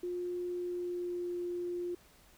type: tone with pitch glide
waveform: sine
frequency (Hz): 355.3 to 352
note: F4 to F4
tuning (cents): +30 to +14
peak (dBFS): -34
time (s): 0.03-1.95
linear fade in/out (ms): 5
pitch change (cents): -16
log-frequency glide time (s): 0.49-1.38
effects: pink hiss -62 dBFS RMS until 2.37 s